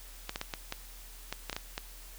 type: clicks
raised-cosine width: 0.2 ms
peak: -17 dBFS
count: 10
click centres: 0.294 / 0.359 / 0.414 / 0.538 / 0.724 / 1.326 / 1.497 / 1.529 / 1.565 / 1.779 s
effects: added 40 Hz sine -48 dBFS peak until 2.18 s + white hiss -52 dBFS RMS until 2.18 s